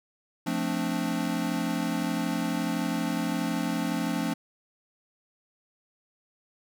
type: chord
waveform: square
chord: D minor seventh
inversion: first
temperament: equal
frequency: 174.61 / 220 / 261.6 / 293.7 Hz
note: F3 / A3 / C4 / D4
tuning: 0 / 0 / 0 / 0 cents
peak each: -33 dBFS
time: 0.46-4.34 s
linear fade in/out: 10 ms
effects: none